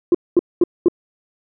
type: tone bursts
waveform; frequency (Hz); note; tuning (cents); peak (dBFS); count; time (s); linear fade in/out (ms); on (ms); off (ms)
sine; 349.2; F4; 0; -7; 4; 0.12-0.884; 2; 26; 220
effects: tanh soft clip ceiling -5 dBFS